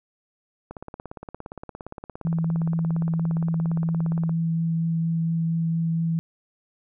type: click train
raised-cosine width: 1 ms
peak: -22 dBFS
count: 63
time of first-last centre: 0.71-4.294 s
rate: 17.3 Hz
type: tone with vibrato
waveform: sine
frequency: 164.81 Hz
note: E3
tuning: in tune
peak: -21 dBFS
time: 2.25-6.19 s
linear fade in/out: 0 ms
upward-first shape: triangle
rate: 4.3 Hz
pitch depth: 9 cents each way
effects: none